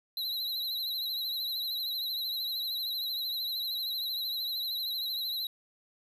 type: tone with vibrato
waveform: square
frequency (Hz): 3983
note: B7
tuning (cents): +14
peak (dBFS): -32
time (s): 0.17-5.47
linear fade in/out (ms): 2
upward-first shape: triangle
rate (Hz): 13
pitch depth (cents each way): 86
effects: none